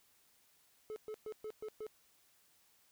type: tone bursts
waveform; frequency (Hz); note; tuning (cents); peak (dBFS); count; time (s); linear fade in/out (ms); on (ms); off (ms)
triangle; 431; A4; -36; -39; 6; 0.9-1.866; 0; 61; 120
effects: white hiss -70 dBFS RMS until 2.91 s